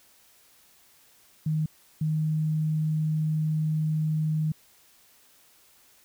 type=tone bursts at uneven times; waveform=sine; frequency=155.56 Hz; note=D#3; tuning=in tune; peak=-23 dBFS; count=2; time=1.46-1.66 / 2.01-4.52 s; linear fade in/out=5 ms; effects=white hiss -59 dBFS RMS until 6.04 s